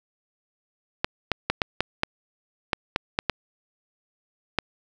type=clicks; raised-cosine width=0.3 ms; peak=-5 dBFS; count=11; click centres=1.045 / 1.317 / 1.5 / 1.618 / 1.806 / 2.034 / 2.732 / 2.961 / 3.189 / 3.297 / 4.587 s; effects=none